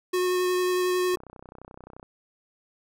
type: tone with vibrato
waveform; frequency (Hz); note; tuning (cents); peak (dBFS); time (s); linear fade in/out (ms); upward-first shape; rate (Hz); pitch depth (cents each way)
square; 363.6; F#4; -30; -23; 0.13-1.16; 10; sine; 11; 9
type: click train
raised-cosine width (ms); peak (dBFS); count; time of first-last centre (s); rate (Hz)
1; -30; 29; 1.14-2.029; 31.5
effects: none